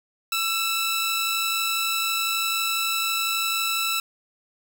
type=tone cluster; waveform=sawtooth; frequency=1341 / 2630 / 3922 Hz; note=E6 / E7 / B7; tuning=+29 / -5 / -13 cents; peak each=-24 dBFS; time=0.32-4 s; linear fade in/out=2 ms; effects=none